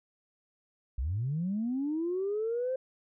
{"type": "linear sweep", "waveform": "sine", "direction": "up", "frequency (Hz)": [55, 528], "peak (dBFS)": -28, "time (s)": [0.98, 2.76], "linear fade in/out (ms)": 5, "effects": ["tanh soft clip ceiling -24 dBFS"]}